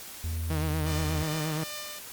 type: tone with pitch glide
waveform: triangle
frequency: 82 to 81.34 Hz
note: E2 to E2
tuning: -9 to -23 cents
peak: -27 dBFS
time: 0.24-1.23 s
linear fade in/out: 0 ms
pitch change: -14 cents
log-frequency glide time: 0.52-0.58 s
type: tone with vibrato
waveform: sawtooth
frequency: 155.56 Hz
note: D#3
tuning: in tune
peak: -25 dBFS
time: 0.5-1.64 s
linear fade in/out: 5 ms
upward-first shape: sine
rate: 8.4 Hz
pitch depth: 52 cents each way
type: tone with tremolo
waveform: 5% pulse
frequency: 599 Hz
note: D5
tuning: 34 cents sharp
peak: -25 dBFS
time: 0.86-1.99 s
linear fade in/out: 5 ms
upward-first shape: sine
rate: 2.5 Hz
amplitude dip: 40%
effects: white hiss -43 dBFS RMS until 2.12 s + Opus 48 kbps